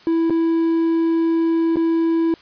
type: tone with dropouts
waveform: triangle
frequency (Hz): 329.6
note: E4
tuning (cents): 0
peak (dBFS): -13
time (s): 0.07-2.34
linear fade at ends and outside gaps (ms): 1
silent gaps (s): 0.298-0.305 / 1.759-1.769
effects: white hiss -47 dBFS RMS until 2.41 s + resampled to 11025 Hz